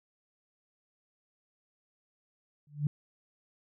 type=tone with exponential growth; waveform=sine; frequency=146.83 Hz; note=D3; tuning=in tune; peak=-22 dBFS; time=2.67-2.87 s; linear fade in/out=2 ms; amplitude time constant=42 ms; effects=none